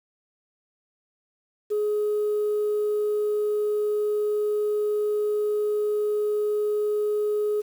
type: tone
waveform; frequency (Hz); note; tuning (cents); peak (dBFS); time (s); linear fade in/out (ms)
sine; 419.8; G#4; +19; -20; 1.7-7.62; 20
effects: tanh soft clip ceiling -19 dBFS + 8-bit